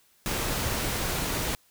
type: noise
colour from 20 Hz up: pink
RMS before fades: -29 dBFS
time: 0.26-1.55 s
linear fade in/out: 0 ms
effects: white hiss -63 dBFS RMS until 1.7 s